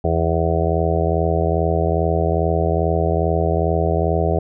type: harmonic tone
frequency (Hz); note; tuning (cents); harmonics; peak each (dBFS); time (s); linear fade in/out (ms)
82.41; E2; 0; 1 / 2 / 4 / 5 / 6 / 7 / 8 / 9; -20 / -23 / -27 / -23 / -26 / -27 / -24 / -26; 0.04-4.39; 5
effects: none